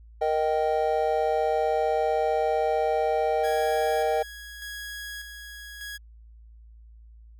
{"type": "chord", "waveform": "triangle", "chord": "Eb major", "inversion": "second", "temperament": "just", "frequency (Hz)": [466.7, 622.3, 777.8], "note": ["Bb4", "Eb5", "G5"], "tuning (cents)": [2, 0, -14], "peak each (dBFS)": -24, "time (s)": [0.21, 4.23], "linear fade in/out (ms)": 10}
{"type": "tone with tremolo", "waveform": "sawtooth", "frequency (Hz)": 1661.2, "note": "G#6", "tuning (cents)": 0, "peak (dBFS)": -31, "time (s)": [3.43, 5.98], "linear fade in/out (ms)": 20, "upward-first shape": "square", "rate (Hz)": 0.84, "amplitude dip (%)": 45}
{"effects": ["added 56 Hz sine -46 dBFS peak until 7.39 s", "MP3 96 kbps"]}